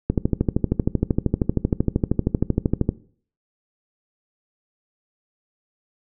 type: click train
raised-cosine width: 3 ms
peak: -5 dBFS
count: 37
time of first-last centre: 0.1-2.891 s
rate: 12.9 Hz
effects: noise-tail reverb RT60 0.5 s tail -19 dB re dry